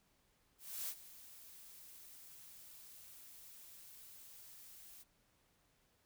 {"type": "noise with ADSR envelope", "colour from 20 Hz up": "blue", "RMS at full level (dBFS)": -41, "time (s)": [0.58, 5.04], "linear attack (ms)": 300, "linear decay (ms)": 65, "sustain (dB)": -16, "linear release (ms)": 24, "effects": ["pink hiss -75 dBFS RMS until 6.05 s"]}